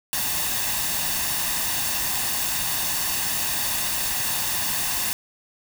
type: noise with comb filter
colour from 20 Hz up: white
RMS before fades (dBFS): -25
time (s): 0.13-5.13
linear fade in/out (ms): 0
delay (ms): 1.1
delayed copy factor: +0.55
effects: none